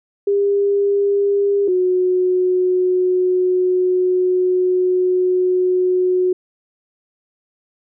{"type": "tone pair in turn", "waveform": "sine", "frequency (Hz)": [401.9, 365.9], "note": ["G4", "F#4"], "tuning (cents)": [43, -19], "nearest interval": "major second", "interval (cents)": 162, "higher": "first", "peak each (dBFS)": -13, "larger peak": "neither", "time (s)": [[0.27, 1.68], [1.68, 6.33]], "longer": "second", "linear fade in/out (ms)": 5, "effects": []}